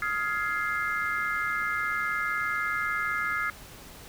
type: chord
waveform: sine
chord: F minor seventh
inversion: third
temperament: just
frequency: 1257.2 / 1396.9 / 1676.3 / 2095 Hz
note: Eb6 / F6 / Ab6 / C7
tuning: +18 / 0 / +16 / +2 cents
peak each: -32 dBFS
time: 0.02-3.5 s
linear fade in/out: 2 ms
effects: pink hiss -47 dBFS RMS until 4.08 s